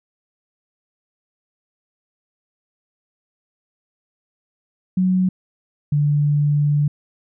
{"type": "tone pair in turn", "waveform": "sine", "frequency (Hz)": [185, 146.48], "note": ["F#3", "D3"], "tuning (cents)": [0, -4], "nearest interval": "major third", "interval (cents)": 404, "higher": "first", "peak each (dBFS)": -14, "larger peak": "neither", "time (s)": [[4.97, 5.29], [5.92, 6.88]], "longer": "second", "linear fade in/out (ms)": 5, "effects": []}